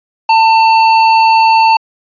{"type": "tone with hard clipping", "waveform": "sine", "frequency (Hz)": 895, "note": "A5", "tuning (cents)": 29, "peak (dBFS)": -7, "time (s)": [0.29, 1.77], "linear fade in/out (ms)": 5, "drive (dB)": 18, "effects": ["resampled to 11025 Hz"]}